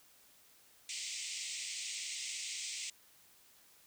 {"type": "band-pass noise", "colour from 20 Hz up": "white", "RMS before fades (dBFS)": -42, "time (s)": [0.89, 2.9], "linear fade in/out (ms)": 2, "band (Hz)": [2000, 8600], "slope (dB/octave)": 96, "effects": ["white hiss -64 dBFS RMS until 3.86 s"]}